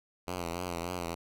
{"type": "tone with vibrato", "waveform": "5% pulse", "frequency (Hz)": 87.2, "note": "F2", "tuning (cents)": -2, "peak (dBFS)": -23, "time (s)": [0.27, 1.15], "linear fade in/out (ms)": 10, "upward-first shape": "triangle", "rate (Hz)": 3.4, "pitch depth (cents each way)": 83, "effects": []}